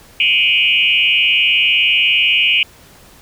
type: tone with frequency modulation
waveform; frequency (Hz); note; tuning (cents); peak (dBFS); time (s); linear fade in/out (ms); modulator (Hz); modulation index
sine; 2676; E7; +25; -10; 0.2-2.63; 2; 140; 2.5
effects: pink hiss -44 dBFS RMS until 3.21 s